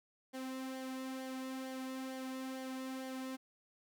sawtooth tone with flanger, 261.6 Hz, C4, in tune, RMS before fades -43 dBFS, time 0.33-3.37 s, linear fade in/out 20 ms, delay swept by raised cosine 0.76 to 2.56 ms, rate 2.2 Hz, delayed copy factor -0.55, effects none

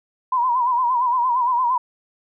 sine tone with vibrato, 987 Hz, B5, 1 cent flat, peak -16 dBFS, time 0.32-1.78 s, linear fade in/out 5 ms, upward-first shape sine, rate 8.7 Hz, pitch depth 85 cents each way, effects none

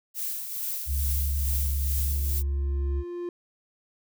violet noise with tremolo, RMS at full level -30 dBFS, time 0.14-2.43 s, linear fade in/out 50 ms, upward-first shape triangle, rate 2.3 Hz, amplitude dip 55%
sine tone, 69.7 Hz, C#2, 10 cents sharp, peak -24 dBFS, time 0.86-3.04 s, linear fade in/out 50 ms
triangle tone with exponential growth, 350 Hz, F4, 4 cents sharp, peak -27 dBFS, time 1.45-3.29 s, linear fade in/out 2 ms, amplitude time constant 400 ms
effects none

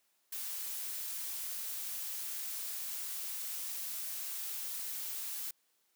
blue noise, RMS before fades -40 dBFS, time 0.32-5.51 s, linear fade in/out 5 ms, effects white hiss -75 dBFS RMS until 5.95 s + high-pass 200 Hz 12 dB/octave

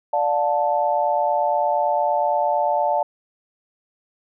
sine chord, D minor, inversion none, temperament equal with one note detuned, 587.3 / 716 / 880 Hz, D5 / F5 / A5, 0 / +43 / 0 cents, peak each -22 / -22 / -21 dBFS, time 0.13-3.03 s, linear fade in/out 5 ms, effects none

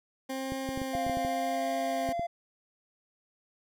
20% pulse tone with vibrato, 264.6 Hz, C4, 20 cents sharp, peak -28 dBFS, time 0.29-2.13 s, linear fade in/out 10 ms, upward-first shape triangle, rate 0.86 Hz, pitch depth 13 cents each way
clicks, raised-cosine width 3 ms, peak -24 dBFS, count 11, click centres 0.521 / 0.69 / 0.775 / 0.817 / 0.951 / 1.066 / 1.097 / 1.171 / 1.249 / 2.09 / 2.195 s
triangle tone with pitch glide, 698.5 to 686.9 Hz, F5 to F5, 0 to -29 cents, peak -28 dBFS, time 0.93-2.27 s, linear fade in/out 10 ms, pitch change -29 cents, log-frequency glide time 1.5-1.62 s
effects none

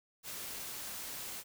white noise, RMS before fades -43 dBFS, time 0.23-1.44 s, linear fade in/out 50 ms, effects none

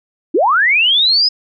sine linear sweep, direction up, 266.7 to 5120 Hz, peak -9 dBFS, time 0.34-1.29 s, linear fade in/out 10 ms, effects none

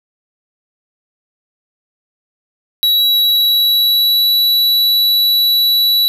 square tone with pitch glide, 3901 to 3933 Hz, B7 to B7, -22 to -8 cents, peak -10 dBFS, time 2.83-6.08 s, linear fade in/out 0 ms, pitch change +14 cents, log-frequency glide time 3.17-4.31 s, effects none

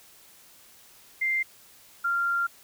sine tone pair in turn, 2093 / 1387.7 Hz, C7 / F6, 0 / -11 cents, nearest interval perfect fifth, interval 711 cents, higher first, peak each -23 dBFS, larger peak neither, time 1.21-1.43 / 2.04-2.47 s, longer second, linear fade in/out 10 ms, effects white hiss -54 dBFS RMS until 2.63 s

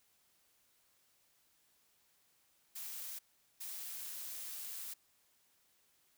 blue noise bursts at uneven times, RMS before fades -45 dBFS, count 2, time 2.75-3.19 / 3.6-4.94 s, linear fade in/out 10 ms, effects white hiss -73 dBFS RMS until 6.17 s

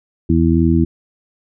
harmonic tone, 82.41 Hz, E2, in tune, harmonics 1 / 2 / 3 / 4, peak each -16 / -16 / -16 / -16 dBFS, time 0.29-0.85 s, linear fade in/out 10 ms, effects none

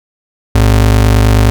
square ring-modulated tone, 82.41 Hz, E2, in tune, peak -3 dBFS, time 0.55-1.5 s, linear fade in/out 0 ms, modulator 24.7 Hz, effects none

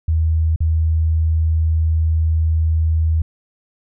sine tone with dropouts, 80 Hz, D#2, 49 cents sharp, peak -13 dBFS, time 0.08-3.22 s, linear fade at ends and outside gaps 5 ms, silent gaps 0.561-0.604 s, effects none

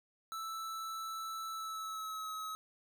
square tone with pitch glide, 1318.5 to 1281 Hz, E6 to E6, 0 to -50 cents, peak -40 dBFS, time 0.32-2.55 s, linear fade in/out 0 ms, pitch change -50 cents, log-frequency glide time 1.51-2.3 s, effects none

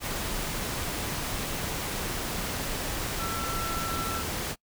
sine tone in noise, 1339 Hz, E6, 27 cents sharp, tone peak -33 dBFS, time 3.17-4.24 s, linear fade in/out 50 ms, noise pink, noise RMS -32 dBFS, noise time 0-4.56 s, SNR -4 dB, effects noise-tail reverb RT60 0.1 s tail -25 dB re dry

